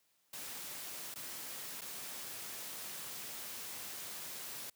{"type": "noise with dropouts", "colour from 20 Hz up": "white", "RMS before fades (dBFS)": -45, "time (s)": [0.33, 4.7], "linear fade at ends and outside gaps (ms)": 5, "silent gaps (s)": [[1.142, 1.157], [1.81, 1.816]], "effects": ["white hiss -75 dBFS RMS until 4.75 s", "high-pass 100 Hz 12 dB/octave"]}